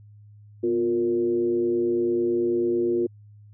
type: tone with frequency modulation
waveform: sine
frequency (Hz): 354.5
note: F4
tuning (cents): +26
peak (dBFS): -20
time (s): 0.63-3.07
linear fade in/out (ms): 10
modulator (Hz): 109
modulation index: 0.62
effects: added 104 Hz sine -46 dBFS peak until 3.53 s